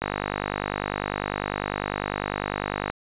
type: click train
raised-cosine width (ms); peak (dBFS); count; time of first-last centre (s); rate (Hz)
0.5; -10; 145; 0.02-2.9; 50
effects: resampled to 8000 Hz